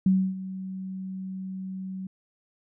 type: tone with ADSR envelope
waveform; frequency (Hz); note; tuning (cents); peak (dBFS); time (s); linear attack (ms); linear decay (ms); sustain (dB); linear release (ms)
sine; 188.9; F#3; +36; -16; 0.06-2.07; 4; 280; -16; 4
effects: none